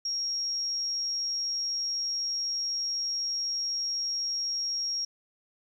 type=tone; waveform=sine; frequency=5588 Hz; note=F8; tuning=in tune; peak=-28 dBFS; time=0.05-5.05 s; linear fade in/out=5 ms; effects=10-bit